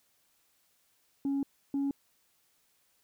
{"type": "tone pair in turn", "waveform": "sine", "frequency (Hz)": [277.2, 278.4], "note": ["C#4", "C#4"], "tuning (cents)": [0, 8], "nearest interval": "unison", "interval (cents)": 8, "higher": "second", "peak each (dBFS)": -26, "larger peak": "neither", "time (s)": [[1.25, 1.43], [1.74, 1.91]], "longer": "first", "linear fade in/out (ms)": 2, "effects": ["tanh soft clip ceiling -26 dBFS", "white hiss -71 dBFS RMS until 3.03 s"]}